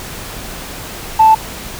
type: tone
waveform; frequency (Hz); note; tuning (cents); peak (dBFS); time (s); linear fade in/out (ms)
sine; 880; A5; 0; -3; 1.19-1.35; 10
effects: tanh soft clip ceiling 0 dBFS + pink hiss -28 dBFS RMS until 1.79 s